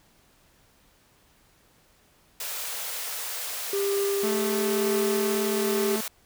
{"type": "high-pass noise", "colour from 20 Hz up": "white", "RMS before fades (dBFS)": -33, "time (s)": [2.4, 6.08], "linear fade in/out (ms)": 2, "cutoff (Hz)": 430, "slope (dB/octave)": 96}
{"type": "tone with tremolo", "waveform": "triangle", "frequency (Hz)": 398.5, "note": "G4", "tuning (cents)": 28, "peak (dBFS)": -21, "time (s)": [3.73, 5.96], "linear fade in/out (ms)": 2, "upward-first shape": "triangle", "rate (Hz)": 1, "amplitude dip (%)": 35}
{"type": "tone", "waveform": "sawtooth", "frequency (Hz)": 218.5, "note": "A3", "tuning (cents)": -12, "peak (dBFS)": -24, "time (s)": [4.23, 6.01], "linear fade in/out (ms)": 5}
{"effects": ["pink hiss -61 dBFS RMS until 6.25 s"]}